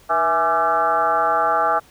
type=tone with frequency modulation; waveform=sine; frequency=1005 Hz; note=B5; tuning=30 cents sharp; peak=-15 dBFS; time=0.09-1.8 s; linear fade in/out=20 ms; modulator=174 Hz; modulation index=2.4; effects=pink hiss -51 dBFS RMS until 1.9 s